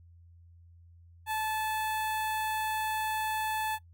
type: tone with notch filter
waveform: sawtooth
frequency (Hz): 870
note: A5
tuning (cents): -20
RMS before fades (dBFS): -32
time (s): 1.26-3.79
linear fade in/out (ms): 50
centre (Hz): 5400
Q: 1.3
effects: noise-tail reverb RT60 0.1 s tail -20 dB re dry + added 85 Hz sine -53 dBFS peak until 3.93 s